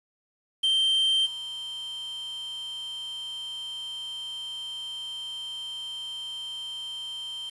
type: tone with level steps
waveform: triangle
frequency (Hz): 3136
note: G7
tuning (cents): 0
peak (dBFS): -19 / -32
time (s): 0.63-7.5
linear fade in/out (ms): 10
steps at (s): 1.25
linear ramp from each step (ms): 20
effects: resampled to 24000 Hz + 8-bit